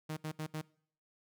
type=tone bursts; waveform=sawtooth; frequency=155.56 Hz; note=D#3; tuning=in tune; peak=-33 dBFS; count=4; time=0.09-0.617 s; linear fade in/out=10 ms; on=80 ms; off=69 ms; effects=noise-tail reverb RT60 0.6 s tail -23 dB re dry